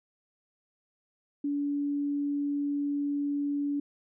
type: tone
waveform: sine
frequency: 286.7 Hz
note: D4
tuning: 42 cents flat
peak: -27 dBFS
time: 1.44-3.8 s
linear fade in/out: 5 ms
effects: none